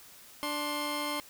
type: tone pair together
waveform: 15% pulse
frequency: 293.5 / 1058.1 Hz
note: D4 / C6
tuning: -1 / +19 cents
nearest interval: octave + minor seventh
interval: 2220 cents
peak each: -28 dBFS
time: 0.43-1.2 s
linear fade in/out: 0 ms
effects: white hiss -53 dBFS RMS until 1.29 s